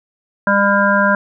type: harmonic tone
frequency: 200.7 Hz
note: G3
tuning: 41 cents sharp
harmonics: 1 / 3 / 5 / 7 / 8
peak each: -17 / -17 / -17 / -17 / -17 dBFS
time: 0.47-1.15 s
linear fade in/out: 2 ms
effects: none